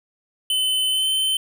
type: tone with pitch glide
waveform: square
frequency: 3040 to 3075 Hz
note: F#7 to G7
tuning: +46 to -34 cents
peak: -19 dBFS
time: 0.5-1.37 s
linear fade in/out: 2 ms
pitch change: +20 cents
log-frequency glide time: 0.9-1.08 s
effects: none